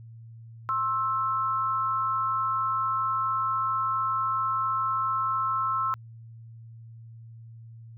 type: tone pair together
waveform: sine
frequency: 1062.9 / 1318.5 Hz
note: C6 / E6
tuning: +27 / 0 cents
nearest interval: major third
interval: 373 cents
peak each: -28 / -26 dBFS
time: 0.69-5.94 s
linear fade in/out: 0 ms
effects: added 114 Hz sine -43 dBFS peak until 7.97 s